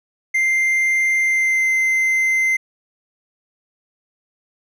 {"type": "tone with pitch glide", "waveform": "triangle", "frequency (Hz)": [2093, 2074], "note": ["C7", "C7"], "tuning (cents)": [0, -16], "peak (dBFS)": -13, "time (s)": [0.34, 2.57], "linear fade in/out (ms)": 10, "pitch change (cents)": -16, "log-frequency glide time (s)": [1.2, 1.7], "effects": []}